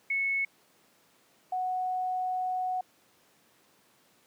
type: tone pair in turn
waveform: sine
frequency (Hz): 2201 / 738.5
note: C#7 / F#5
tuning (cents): -13 / -3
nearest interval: octave + perfect fifth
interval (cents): 1890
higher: first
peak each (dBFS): -26 / -28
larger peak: first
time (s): 0.1-0.45 / 1.52-2.81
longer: second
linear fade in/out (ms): 5
effects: pink hiss -64 dBFS RMS until 4.26 s + high-pass 200 Hz 12 dB/octave